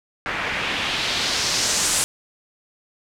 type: noise with low-pass filter sweep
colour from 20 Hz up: white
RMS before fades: -23 dBFS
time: 0.26-2.04 s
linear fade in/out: 0 ms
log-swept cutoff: 1800 to 8900 Hz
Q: 1.7
effects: none